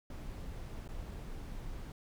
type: noise with dropouts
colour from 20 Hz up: brown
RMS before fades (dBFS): -43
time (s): 0.1-1.92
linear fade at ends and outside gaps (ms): 2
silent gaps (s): 0.878-0.888
effects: none